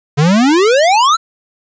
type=exponential sweep; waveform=square; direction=up; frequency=138.5 to 1385 Hz; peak=-8 dBFS; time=0.17-1.17 s; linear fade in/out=20 ms; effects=resampled to 16000 Hz + 8-bit